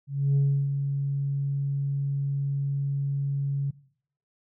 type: tone with ADSR envelope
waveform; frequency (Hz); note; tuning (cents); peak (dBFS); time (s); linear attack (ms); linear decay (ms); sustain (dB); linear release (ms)
sine; 139.6; C#3; +13; -16; 0.07-3.71; 290; 320; -8; 10
effects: noise-tail reverb RT60 0.6 s tail -20 dB re dry + tanh soft clip ceiling -17 dBFS